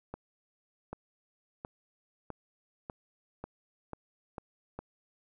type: accelerating click train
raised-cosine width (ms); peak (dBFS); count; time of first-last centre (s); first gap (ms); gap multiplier
1; -25; 9; 0.14-4.79; 790; 0.91
effects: none